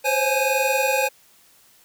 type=tone cluster; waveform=square; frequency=519 / 540 / 841 / 2484 Hz; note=C5 / C#5 / G#5 / D#7; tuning=-14 / -45 / +22 / -3 cents; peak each=-25 dBFS; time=0.04-1.09 s; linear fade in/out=20 ms; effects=white hiss -55 dBFS RMS until 1.84 s